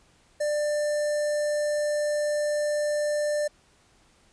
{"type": "tone with notch filter", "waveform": "square", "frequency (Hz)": 594, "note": "D5", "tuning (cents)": 20, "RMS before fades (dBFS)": -26, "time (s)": [0.4, 3.48], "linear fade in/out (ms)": 10, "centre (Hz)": 3000, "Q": 0.72, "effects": ["pink hiss -61 dBFS RMS until 4.32 s", "resampled to 22050 Hz"]}